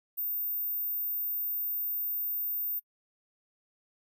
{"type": "tone", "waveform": "sine", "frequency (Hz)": 14570, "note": "A#9", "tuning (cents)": -41, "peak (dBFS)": -28, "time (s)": [0.17, 2.8], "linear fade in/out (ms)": 20, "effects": ["noise-tail reverb RT60 0.1 s tail -24 dB re dry", "tanh soft clip ceiling -26 dBFS"]}